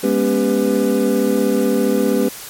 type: tone cluster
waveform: triangle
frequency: 204.5 / 239.9 / 276.8 / 396.7 / 497 Hz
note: G#3 / A#3 / C#4 / G4 / B4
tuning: -26 / +50 / -2 / +21 / +11 cents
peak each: -18 dBFS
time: 0.03-2.29 s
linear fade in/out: 10 ms
effects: white hiss -33 dBFS RMS until 2.49 s + MP3 64 kbps